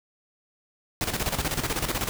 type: noise with tremolo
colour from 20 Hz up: pink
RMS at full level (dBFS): -26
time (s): 1.01-2.09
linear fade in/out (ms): 0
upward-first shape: square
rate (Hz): 16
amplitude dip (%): 65
effects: none